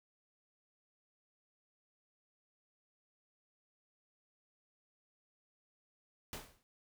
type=noise with exponential decay; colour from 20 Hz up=pink; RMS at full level=-41 dBFS; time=6.33-6.63 s; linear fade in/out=0 ms; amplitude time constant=65 ms; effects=none

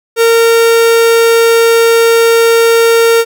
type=tone; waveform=45% pulse; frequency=460.1 Hz; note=A#4; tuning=23 cents flat; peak=-5 dBFS; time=0.16-3.25 s; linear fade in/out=50 ms; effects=none

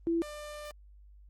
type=tone pair in turn; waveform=sine / sawtooth; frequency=334.6 / 596.2 Hz; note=E4 / D5; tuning=+26 / +26 cents; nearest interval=minor seventh; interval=1000 cents; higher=second; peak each=-26 / -37 dBFS; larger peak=first; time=0.07-0.22 / 0.22-0.71 s; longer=second; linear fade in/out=0 ms; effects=added 50 Hz sine -52 dBFS peak until 1.29 s + Opus 32 kbps

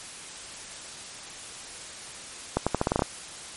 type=accelerating click train; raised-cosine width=1 ms; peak=-8 dBFS; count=9; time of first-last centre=2.57-3.021 s; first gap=96 ms; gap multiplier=0.84; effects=white hiss -41 dBFS RMS until 3.56 s + MP3 48 kbps

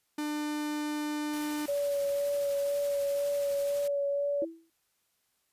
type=tone; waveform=45% pulse; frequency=299.1 Hz; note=D4; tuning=32 cents sharp; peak=-31 dBFS; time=0.18-1.66 s; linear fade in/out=5 ms
type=noise with tremolo; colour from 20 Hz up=white; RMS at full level=-44 dBFS; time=1.33-3.88 s; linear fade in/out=5 ms; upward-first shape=triangle; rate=12 Hz; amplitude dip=30%
type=tone with vibrato; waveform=sine; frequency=568 Hz; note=C#5; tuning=42 cents sharp; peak=-27 dBFS; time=1.68-4.45 s; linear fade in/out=10 ms; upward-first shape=sine; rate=2 Hz; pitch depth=14 cents each way
type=tone with exponential decay; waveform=sine; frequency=329.4 Hz; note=E4; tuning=1 cent flat; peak=-30 dBFS; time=4.42-4.7 s; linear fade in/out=1 ms; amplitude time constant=59 ms
effects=white hiss -75 dBFS RMS until 5.52 s + resampled to 32000 Hz

